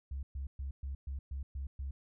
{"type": "tone bursts", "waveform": "sine", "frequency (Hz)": 68.2, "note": "C#2", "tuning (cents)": -28, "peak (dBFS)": -35, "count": 8, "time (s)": [0.11, 1.91], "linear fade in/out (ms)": 5, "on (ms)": 120, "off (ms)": 120, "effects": ["tanh soft clip ceiling -33 dBFS"]}